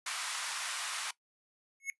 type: high-pass noise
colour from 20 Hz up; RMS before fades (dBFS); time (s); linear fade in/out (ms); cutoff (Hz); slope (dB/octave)
pink; -37; 0.06-1.11; 5; 990; 24
type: tone with exponential growth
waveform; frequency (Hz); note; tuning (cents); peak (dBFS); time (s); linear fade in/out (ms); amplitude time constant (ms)
square; 2189; C#7; -22; -31; 1.8-1.9; 1; 20
effects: noise-tail reverb RT60 0.1 s tail -18 dB re dry + resampled to 24000 Hz